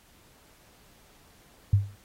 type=tone with exponential decay; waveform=sine; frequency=100 Hz; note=G2; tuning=35 cents sharp; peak=-14 dBFS; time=1.73-1.96 s; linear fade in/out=5 ms; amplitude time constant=50 ms; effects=pink hiss -59 dBFS RMS until 2.04 s + AAC 48 kbps